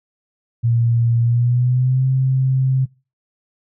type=tone with pitch glide; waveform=sine; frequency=117.2 to 131.55 Hz; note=A#2 to C3; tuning=+10 to +10 cents; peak=-13 dBFS; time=0.63-2.86 s; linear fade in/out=20 ms; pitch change=+200 cents; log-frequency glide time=1.22-2.06 s; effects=noise-tail reverb RT60 0.3 s tail -22 dB re dry